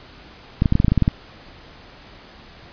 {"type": "clicks", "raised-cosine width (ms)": 5, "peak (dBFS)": -3, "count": 11, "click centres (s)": [0.621, 0.658, 0.724, 0.754, 0.801, 0.846, 0.882, 0.92, 0.977, 1.023, 1.079], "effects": ["pink hiss -44 dBFS RMS until 2.72 s", "resampled to 11025 Hz"]}